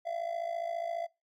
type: tone with amplitude modulation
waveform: triangle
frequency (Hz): 677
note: E5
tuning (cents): +46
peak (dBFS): -27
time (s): 0.05-1.07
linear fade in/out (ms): 20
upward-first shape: sine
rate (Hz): 54.7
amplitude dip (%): 80
effects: noise-tail reverb RT60 0.2 s tail -20 dB re dry + MP3 96 kbps